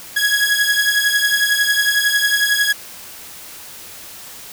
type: beating tone pair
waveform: sawtooth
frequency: 1661.2 / 1672.2 Hz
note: G#6 / G#6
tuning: 0 / +11 cents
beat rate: 11 Hz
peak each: -13 / -14 dBFS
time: 0.16-2.73 s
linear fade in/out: 10 ms
effects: white hiss -36 dBFS RMS until 4.52 s